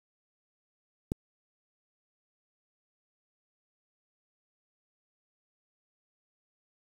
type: click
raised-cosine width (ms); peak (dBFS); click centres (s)
3; -16; 1.119
effects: 7-bit